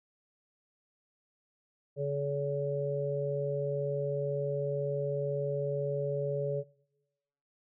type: harmonic tone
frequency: 142 Hz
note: C#3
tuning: 42 cents sharp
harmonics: 1 / 3 / 4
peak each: -34 / -34 / -34 dBFS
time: 1.96-6.64 s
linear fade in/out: 50 ms
effects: noise-tail reverb RT60 1.0 s tail -23 dB re dry